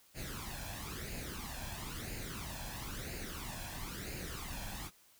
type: noise with flanger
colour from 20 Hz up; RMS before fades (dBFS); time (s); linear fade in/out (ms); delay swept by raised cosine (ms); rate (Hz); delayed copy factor
pink; -43; 0.14-4.91; 50; 0.43 to 1.22; 1; +0.65
effects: white hiss -65 dBFS RMS until 5.19 s